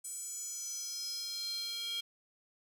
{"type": "tone with high-pass filter sweep", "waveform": "square", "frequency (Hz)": 463.6, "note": "A#4", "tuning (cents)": -10, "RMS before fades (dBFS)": -40, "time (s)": [0.04, 2.01], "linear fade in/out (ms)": 10, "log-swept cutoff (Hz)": [8300, 3300], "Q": 6, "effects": []}